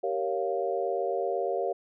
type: chord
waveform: sine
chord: G half-diminished seventh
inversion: none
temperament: equal with one note detuned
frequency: 388.4 / 466.2 / 554.4 / 698.5 Hz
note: G4 / Bb4 / Db5 / F5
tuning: -16 / 0 / 0 / 0 cents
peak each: -32 dBFS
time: 0.03-1.73 s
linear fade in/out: 10 ms
effects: none